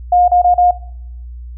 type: tone with dropouts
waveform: sine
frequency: 713 Hz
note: F5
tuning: 36 cents sharp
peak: -7 dBFS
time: 0.12-0.71 s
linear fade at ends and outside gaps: 5 ms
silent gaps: 0.28-0.316 / 0.418-0.443 / 0.542-0.579 s
effects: noise-tail reverb RT60 0.7 s tail -19 dB re dry + added 60 Hz sine -27 dBFS peak until 1.57 s